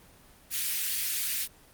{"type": "high-pass noise", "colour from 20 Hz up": "white", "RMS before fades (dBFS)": -30, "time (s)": [0.5, 1.48], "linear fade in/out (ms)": 50, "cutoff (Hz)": 1800, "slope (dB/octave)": 24, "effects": ["pink hiss -56 dBFS RMS until 1.73 s", "Opus 24 kbps"]}